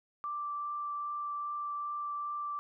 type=tone with vibrato; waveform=sine; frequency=1173 Hz; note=D6; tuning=2 cents flat; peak=-34 dBFS; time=0.24-2.59 s; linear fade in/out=0 ms; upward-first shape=triangle; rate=2.5 Hz; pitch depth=8 cents each way; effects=none